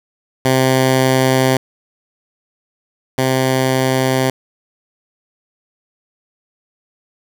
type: tone pair in turn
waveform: 10% pulse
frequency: 130.81 / 130.81 Hz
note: C3 / C3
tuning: 0 / 0 cents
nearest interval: unison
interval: 0 cents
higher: neither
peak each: -3 / -5 dBFS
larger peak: first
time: 0.45-1.57 / 3.18-4.3 s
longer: neither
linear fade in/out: 2 ms
effects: none